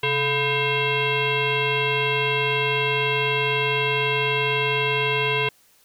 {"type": "tone with frequency modulation", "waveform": "sine", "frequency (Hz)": 1568, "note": "G6", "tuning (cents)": 0, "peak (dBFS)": -19, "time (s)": [0.03, 5.49], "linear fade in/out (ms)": 5, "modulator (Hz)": 567, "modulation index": 2.9, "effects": ["white hiss -58 dBFS RMS until 5.84 s"]}